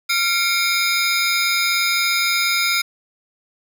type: tone cluster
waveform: square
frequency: 1382 / 2165 / 2348 / 3720 / 4992 Hz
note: F6 / C#7 / D7 / A#7 / D#8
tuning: -19 / -41 / -1 / -4 / +5 cents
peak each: -24 dBFS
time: 0.09-2.82 s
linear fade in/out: 10 ms
effects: 8-bit